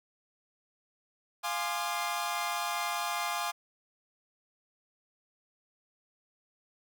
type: chord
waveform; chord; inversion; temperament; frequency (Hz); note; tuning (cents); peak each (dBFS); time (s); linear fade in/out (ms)
sawtooth; D half-diminished seventh; first; equal with one note detuned; 698.5 / 830.6 / 1046.5 / 1203.5; F5 / Ab5 / C6 / D6; 0 / 0 / 0 / +42; -33; 1.43-3.52; 20
effects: none